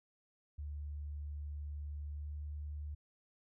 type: tone with pitch glide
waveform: sine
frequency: 73.42 to 74.14 Hz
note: D2 to D2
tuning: 0 to +17 cents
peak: -40 dBFS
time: 0.58-2.95 s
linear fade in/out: 10 ms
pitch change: +17 cents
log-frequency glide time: 2.12-2.3 s
effects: none